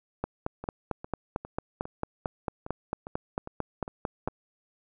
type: two click trains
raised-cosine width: 1 ms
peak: -15 / -24 dBFS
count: 19 / 10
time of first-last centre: 0.24-4.276 / 0.64-4.284 s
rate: 4.46 / 2.47 Hz
effects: none